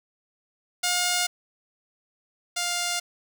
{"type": "tone pair in turn", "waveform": "5% pulse", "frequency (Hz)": [713, 702.8], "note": ["F5", "F5"], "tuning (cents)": [36, 11], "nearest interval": "unison", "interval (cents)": 25, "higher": "first", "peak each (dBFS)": [-11, -14], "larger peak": "first", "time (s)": [[0.83, 1.27], [2.56, 3]], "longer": "neither", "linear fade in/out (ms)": 10, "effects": []}